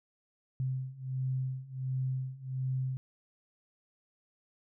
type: beating tone pair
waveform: sine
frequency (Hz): 129.7 / 131.1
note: C3 / C3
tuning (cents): -15 / +4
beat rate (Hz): 1.4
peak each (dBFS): -36 / -34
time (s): 0.6-2.97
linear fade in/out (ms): 0
effects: none

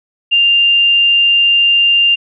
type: tone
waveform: sine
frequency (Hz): 2794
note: F7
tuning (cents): 0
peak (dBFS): -7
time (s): 0.31-2.16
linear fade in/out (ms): 20
effects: none

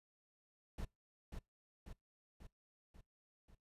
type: noise with echo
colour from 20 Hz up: brown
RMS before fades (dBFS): -43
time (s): 0.78-0.85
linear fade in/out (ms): 5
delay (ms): 540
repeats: 5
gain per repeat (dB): -4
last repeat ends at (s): 3.55
effects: noise-tail reverb RT60 0.2 s tail -25 dB re dry + resampled to 32000 Hz

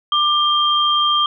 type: tone pair together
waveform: sine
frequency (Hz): 1189 / 3188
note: D6 / G7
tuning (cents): +21 / +28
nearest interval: octave + perfect fourth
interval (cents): 1707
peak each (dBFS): -16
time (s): 0.12-1.26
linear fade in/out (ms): 2
effects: none

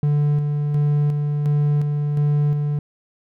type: tone with tremolo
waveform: triangle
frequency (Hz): 146.83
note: D3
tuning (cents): 0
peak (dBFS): -13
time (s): 0.03-2.79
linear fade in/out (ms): 2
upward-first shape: square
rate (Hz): 1.4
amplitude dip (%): 35
effects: none

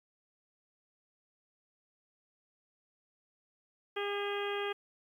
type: harmonic tone with a mistuned harmonic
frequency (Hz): 405.3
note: G#4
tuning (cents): -42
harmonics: 1 / 2 / 3 / 4 / 5 / 6 / 7 / 8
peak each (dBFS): -35 / -42 / -42 / -43 / -45 / -45 / -48 / -45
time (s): 3.96-4.73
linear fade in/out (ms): 10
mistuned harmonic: 6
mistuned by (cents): +42
effects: 11-bit

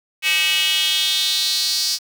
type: tone with high-pass filter sweep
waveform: square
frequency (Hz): 172.1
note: F3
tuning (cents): -25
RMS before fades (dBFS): -19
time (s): 0.22-1.99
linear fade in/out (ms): 50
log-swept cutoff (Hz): 2500 to 4900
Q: 4.6
effects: 7-bit

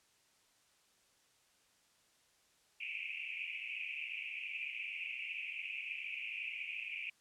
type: band-pass noise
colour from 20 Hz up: pink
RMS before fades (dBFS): -43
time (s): 2.8-7.1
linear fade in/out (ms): 5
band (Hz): 2300 to 2700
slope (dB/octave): 96
effects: white hiss -71 dBFS RMS until 7.2 s + low-pass 9000 Hz 12 dB/octave

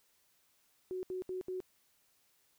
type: tone bursts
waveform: sine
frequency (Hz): 370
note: F#4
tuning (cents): 0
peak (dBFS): -36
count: 4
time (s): 0.91-1.603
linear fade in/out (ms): 0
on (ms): 120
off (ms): 71
effects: white hiss -72 dBFS RMS until 2.58 s

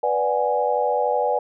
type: chord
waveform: sine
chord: G# half-diminished seventh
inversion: first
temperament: equal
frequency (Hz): 493.9 / 587.3 / 740 / 830.6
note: B4 / D5 / F#5 / G#5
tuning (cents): 0 / 0 / 0 / 0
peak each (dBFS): -23 / -24 / -26 / -23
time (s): 0.03-1.39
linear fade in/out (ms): 5
effects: none

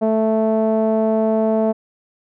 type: tone with low-pass filter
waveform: sawtooth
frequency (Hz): 220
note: A3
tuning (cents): 0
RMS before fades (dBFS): -17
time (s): 0.01-1.73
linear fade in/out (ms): 20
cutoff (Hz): 660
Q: 3.2
effects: none

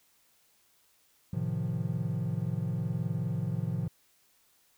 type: chord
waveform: triangle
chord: F dominant seventh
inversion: first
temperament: equal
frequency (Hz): 110 / 130.81 / 155.56 / 174.61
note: A2 / C3 / Eb3 / F3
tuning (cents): 0 / 0 / 0 / 0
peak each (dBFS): -33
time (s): 1.33-3.88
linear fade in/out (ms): 5
effects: white hiss -67 dBFS RMS until 4.77 s

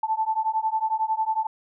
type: beating tone pair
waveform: sine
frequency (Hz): 874 / 885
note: A5 / A5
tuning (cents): -12 / +10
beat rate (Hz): 11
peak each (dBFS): -25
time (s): 0.03-1.47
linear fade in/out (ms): 5
effects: none

